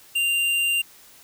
sine tone with hard clipping, 2785 Hz, F7, 5 cents flat, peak -21 dBFS, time 0.15-0.82 s, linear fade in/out 10 ms, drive 11 dB, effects white hiss -50 dBFS RMS until 1.23 s

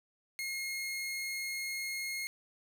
sawtooth tone, 2151 Hz, C7, 47 cents sharp, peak -32 dBFS, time 0.39-2.27 s, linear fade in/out 0 ms, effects none

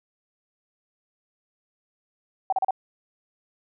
sine tone bursts, 765 Hz, G5, 42 cents flat, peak -19 dBFS, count 4, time 2.5-2.708 s, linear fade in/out 2 ms, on 25 ms, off 36 ms, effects none

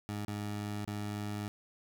20% pulse tone with dropouts, 103.83 Hz, G#2, in tune, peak -31 dBFS, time 0.09-1.48 s, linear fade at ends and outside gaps 0 ms, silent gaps 0.25-0.281 / 0.85-0.876 s, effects none

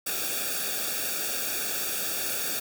white noise with comb filter, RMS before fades -30 dBFS, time 0.06-2.6 s, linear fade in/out 10 ms, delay 0.98 ms, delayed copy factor -0.95, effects none

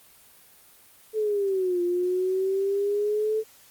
sine exponential two-way sweep, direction down then up, 440 to 349.2 to 440 Hz, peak -22 dBFS, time 1.13-3.44 s, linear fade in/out 50 ms, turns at 1.82 s, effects white hiss -54 dBFS RMS until 3.7 s + Opus 32 kbps

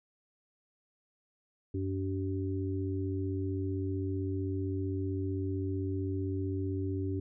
harmonic tone, 95.6 Hz, G2, 43 cents flat, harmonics 1 / 3 / 4, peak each -33 / -36 / -38 dBFS, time 1.74-7.2 s, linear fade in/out 5 ms, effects none

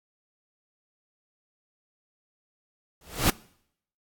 pink noise with exponential growth, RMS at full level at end -18 dBFS, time 3.01-3.3 s, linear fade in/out 2 ms, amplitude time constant 61 ms, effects noise-tail reverb RT60 0.7 s tail -23 dB re dry + AAC 64 kbps

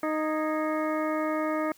harmonic tone with a mistuned harmonic, 310.1 Hz, D#4, 6 cents flat, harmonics 1 / 2 / 3 / 4 / 5 / 6 / 7, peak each -29 / -30 / -38 / -33 / -43 / -42 / -41 dBFS, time 0.03-1.72 s, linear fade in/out 2 ms, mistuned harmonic 5, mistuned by +110 cents, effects white hiss -58 dBFS RMS until 1.77 s

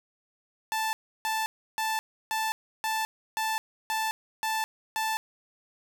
sawtooth tone bursts, 880 Hz, A5, in tune, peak -23 dBFS, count 9, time 0.72-5.17 s, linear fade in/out 0 ms, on 210 ms, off 320 ms, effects 10-bit

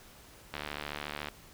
click train, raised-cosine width 0.3 ms, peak -20 dBFS, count 56, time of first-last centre 0.54-1.285 s, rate 73.8 Hz, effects pink hiss -55 dBFS RMS until 1.53 s

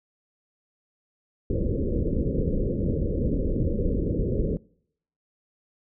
pink low-pass noise, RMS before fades -25 dBFS, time 1.5-4.57 s, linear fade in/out 2 ms, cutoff 550 Hz, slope 96 dB/octave, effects noise-tail reverb RT60 0.7 s tail -25 dB re dry

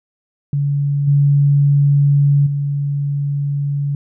sine tone with level steps, 142.4 Hz, C#3, 47 cents sharp, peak -14 / -9 / -16 dBFS, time 0.53-3.95 s, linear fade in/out 2 ms, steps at 1.07 / 2.46 s, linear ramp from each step 10 ms, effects none

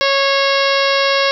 harmonic tone with a mistuned harmonic, 551 Hz, C#5, 11 cents flat, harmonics 1 / 2 / 3 / 4 / 5 / 6 / 7 / 8 / 9 / 10, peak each -16 / -19 / -21 / -22 / -23 / -24 / -24 / -25 / -26 / -26 dBFS, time 0.01-1.31 s, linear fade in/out 0 ms, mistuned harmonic 4, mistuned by -27 cents, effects none

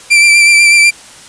40% pulse tone with vibrato, 2349 Hz, D7, in tune, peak -3 dBFS, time 0.1-0.91 s, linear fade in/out 20 ms, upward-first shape sine, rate 8.1 Hz, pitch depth 24 cents each way, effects white hiss -35 dBFS RMS until 1.28 s + resampled to 22050 Hz

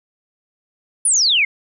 sine exponential sweep, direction down, 10310 to 2082 Hz, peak -12 dBFS, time 1.05-1.45 s, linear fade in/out 5 ms, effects none

